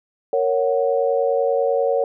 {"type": "chord", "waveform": "sine", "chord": "F# major", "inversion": "first", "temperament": "equal with one note detuned", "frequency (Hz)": [464.3, 554.4, 740], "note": ["A#4", "C#5", "F#5"], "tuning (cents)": [-7, 0, 0], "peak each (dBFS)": [-20, -19, -25], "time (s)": [0.33, 2.04], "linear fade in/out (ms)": 2, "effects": []}